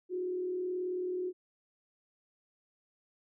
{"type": "tone with frequency modulation", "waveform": "sine", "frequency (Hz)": 363.9, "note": "F#4", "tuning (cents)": -29, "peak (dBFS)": -32, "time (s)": [0.09, 1.33], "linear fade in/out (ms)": 50, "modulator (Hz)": 38.6, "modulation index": 0.38, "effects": []}